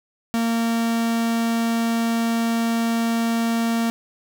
45% pulse tone, 230 Hz, A#3, 23 cents flat, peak -19 dBFS, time 0.34-3.9 s, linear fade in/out 0 ms, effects none

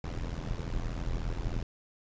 brown noise with amplitude modulation, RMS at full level -30 dBFS, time 0.04-1.63 s, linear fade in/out 2 ms, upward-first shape sine, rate 83.4 Hz, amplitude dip 90%, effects resampled to 16000 Hz

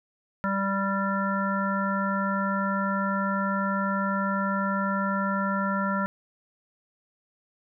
harmonic tone, 196 Hz, G3, in tune, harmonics 1 / 3 / 5 / 7 / 9, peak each -27 / -33 / -32 / -29 / -36 dBFS, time 0.44-6.06 s, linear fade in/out 0 ms, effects none

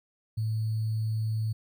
sine tone with sample-and-hold, 110 Hz, A2, in tune, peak -26 dBFS, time 0.37-1.53 s, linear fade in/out 10 ms, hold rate 4410 Hz, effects none

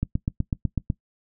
click train, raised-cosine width 5 ms, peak -11 dBFS, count 8, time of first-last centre 0.03-0.902 s, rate 8.03 Hz, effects noise-tail reverb RT60 0.1 s tail -20 dB re dry

